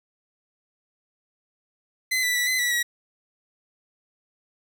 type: tone with pitch steps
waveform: sawtooth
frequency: 2038 / 1978 / 1958 / 2031 / 1952 / 1917 Hz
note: C7 / B6 / B6 / B6 / B6 / A#6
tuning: -46 / +2 / -15 / +48 / -21 / +48 cents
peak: -18 dBFS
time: 2.11-2.83 s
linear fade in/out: 10 ms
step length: 120 ms
effects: none